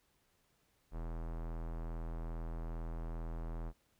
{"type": "tone with low-pass filter", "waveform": "square", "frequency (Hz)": 41.2, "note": "E1", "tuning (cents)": 0, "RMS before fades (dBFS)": -41, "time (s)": [0.91, 3.73], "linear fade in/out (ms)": 50, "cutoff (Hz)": 1100, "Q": 1.1, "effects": ["pink hiss -75 dBFS RMS until 3.99 s"]}